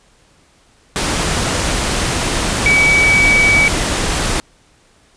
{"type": "tone in noise", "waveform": "sine", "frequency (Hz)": 2278, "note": "C#7", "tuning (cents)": 47, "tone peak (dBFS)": -9, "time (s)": [2.66, 3.68], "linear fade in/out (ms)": 0, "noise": "pink", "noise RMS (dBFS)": -17, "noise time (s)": [0.96, 4.4], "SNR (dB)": 5, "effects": ["pink hiss -52 dBFS RMS until 5.16 s", "resampled to 22050 Hz"]}